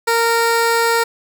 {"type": "tone", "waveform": "15% pulse", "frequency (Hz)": 462.4, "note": "A#4", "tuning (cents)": -14, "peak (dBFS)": -7, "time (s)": [0.07, 1.04], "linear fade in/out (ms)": 10, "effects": []}